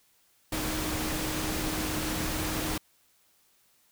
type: tone in noise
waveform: sine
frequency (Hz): 311.1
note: D#4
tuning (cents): 0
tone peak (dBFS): -35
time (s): 0.52-2.78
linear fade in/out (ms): 5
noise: pink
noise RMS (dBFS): -32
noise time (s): 0.52-2.78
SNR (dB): -6
effects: white hiss -66 dBFS RMS until 3.91 s